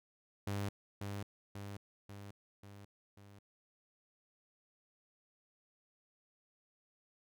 sawtooth tone with echo, 100.4 Hz, G2, 42 cents sharp, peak -32 dBFS, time 0.47-0.69 s, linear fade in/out 5 ms, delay 540 ms, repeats 5, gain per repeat -4 dB, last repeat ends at 3.39 s, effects none

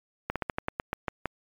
slowing click train, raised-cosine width 0.5 ms, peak -13 dBFS, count 10, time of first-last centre 0.3-1.257 s, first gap 57 ms, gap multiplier 1.15, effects MP3 96 kbps

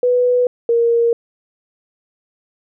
sine tone pair in turn, 493.9 / 467.4 Hz, B4 / A#4, 0 / +5 cents, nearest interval minor second, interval 95 cents, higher first, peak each -11 dBFS, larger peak neither, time 0.03-0.47 / 0.69-1.13 s, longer neither, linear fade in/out 2 ms, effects none

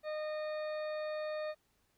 harmonic tone with a mistuned harmonic, 613 Hz, D#5, 26 cents flat, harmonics 1 / 2 / 3 / 4 / 6 / 7, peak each -36 / -48 / -49 / -54 / -57 / -57 dBFS, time 0.03-1.55 s, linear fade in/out 50 ms, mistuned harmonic 7, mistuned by +42 cents, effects pink hiss -75 dBFS RMS until 1.97 s

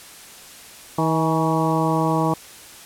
harmonic tone with a mistuned harmonic, 160 Hz, D#3, 49 cents sharp, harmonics 1 / 2 / 3 / 4 / 5 / 6 / 7, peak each -22 / -23 / -27 / -27 / -26 / -26 / -27 dBFS, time 0.98-2.34 s, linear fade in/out 5 ms, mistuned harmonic 5, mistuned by +52 cents, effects white hiss -42 dBFS RMS until 2.85 s + low-pass 12000 Hz 12 dB/octave

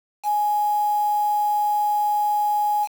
sine tone with quantisation, 834 Hz, G#5, 7 cents sharp, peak -18 dBFS, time 0.23-2.88 s, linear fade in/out 50 ms, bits 6, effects none

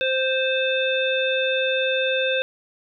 harmonic tone with a mistuned harmonic, 523.3 Hz, C5, in tune, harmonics 1 / 3 / 5 / 7, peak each -22 / -27 / -26 / -27 dBFS, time 0.01-2.42 s, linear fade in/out 0 ms, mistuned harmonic 7, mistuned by -32 cents, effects none

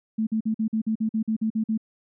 sine tone bursts, 220 Hz, A3, in tune, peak -21 dBFS, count 12, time 0.18-1.777 s, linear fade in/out 10 ms, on 90 ms, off 47 ms, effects none

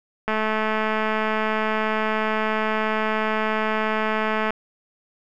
click train, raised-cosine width 0.5 ms, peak -9 dBFS, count 918, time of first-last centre 0.28-4.506 s, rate 217 Hz, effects none

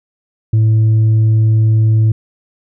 triangle tone with tanh clipping, 110 Hz, A2, in tune, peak -8 dBFS, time 0.53-2.12 s, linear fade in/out 5 ms, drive 7 dB, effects none

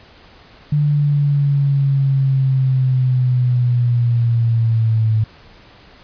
sine linear sweep, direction down, 148.2 to 109.1 Hz, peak -12 dBFS, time 0.72-5.24 s, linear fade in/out 5 ms, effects pink hiss -45 dBFS RMS until 6.03 s + resampled to 11025 Hz

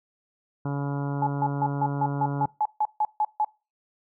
harmonic tone, 141.4 Hz, C#3, 35 cents sharp, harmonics 1 / 2 / 3 / 4 / 5 / 6 / 7 / 8 / 9 / 10, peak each -27 / -32 / -39 / -41 / -42 / -41 / -41 / -48 / -48 / -46 dBFS, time 0.65-2.46 s, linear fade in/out 5 ms
sine tone bursts, 851 Hz, G#5, 42 cents sharp, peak -20 dBFS, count 12, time 1.22-3.446 s, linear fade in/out 2 ms, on 48 ms, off 150 ms
effects noise-tail reverb RT60 0.3 s tail -24 dB re dry

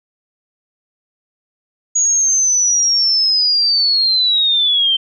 sine linear sweep, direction down, 6740 to 3103 Hz, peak -11 dBFS, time 1.95-4.97 s, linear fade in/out 10 ms, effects none

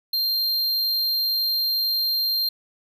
square tone, 4183 Hz, C8, 1 cent flat, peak -21 dBFS, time 0.13-2.49 s, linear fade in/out 5 ms, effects none

